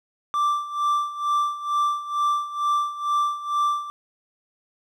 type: tone with tremolo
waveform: triangle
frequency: 1174.7 Hz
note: D6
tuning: in tune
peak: -16 dBFS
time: 0.34-3.9 s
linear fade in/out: 0 ms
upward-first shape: sine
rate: 2.2 Hz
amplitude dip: 80%
effects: none